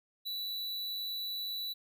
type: tone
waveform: square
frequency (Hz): 3951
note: B7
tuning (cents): 0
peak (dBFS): -36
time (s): 0.25-1.74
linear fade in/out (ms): 20
effects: none